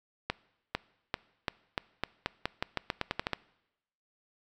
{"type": "accelerating click train", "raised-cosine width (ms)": 0.3, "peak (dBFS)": -13, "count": 16, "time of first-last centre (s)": [0.3, 3.333], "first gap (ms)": 450, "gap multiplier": 0.87, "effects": ["noise-tail reverb RT60 0.9 s tail -22 dB re dry"]}